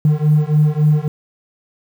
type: beating tone pair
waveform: triangle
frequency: 149.5 / 153.1 Hz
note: D3 / D#3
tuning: +31 / -28 cents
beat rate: 3.6 Hz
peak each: -11 dBFS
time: 0.05-1.08 s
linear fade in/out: 2 ms
effects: tanh soft clip ceiling -5 dBFS + 7-bit